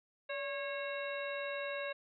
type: harmonic tone with a mistuned harmonic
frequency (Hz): 546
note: C#5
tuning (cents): -26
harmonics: 1 / 2 / 3 / 4 / 5 / 7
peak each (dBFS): -39 / -47 / -44 / -47 / -46 / -50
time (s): 0.29-1.93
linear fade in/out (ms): 10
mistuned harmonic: 1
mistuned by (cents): +78
effects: none